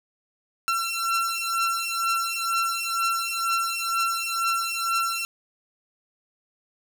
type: beating tone pair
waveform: sawtooth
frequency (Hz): 1353 / 1355.1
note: E6 / E6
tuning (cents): +45 / +47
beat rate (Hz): 2.1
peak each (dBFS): -23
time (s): 0.68-5.25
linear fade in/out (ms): 0
effects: none